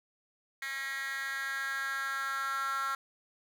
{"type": "tone with high-pass filter sweep", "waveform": "10% pulse", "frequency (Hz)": 271.4, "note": "C#4", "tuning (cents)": -36, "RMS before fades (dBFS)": -35, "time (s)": [0.62, 2.95], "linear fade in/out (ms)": 2, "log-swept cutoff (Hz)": [2000, 1300], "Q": 5.1, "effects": []}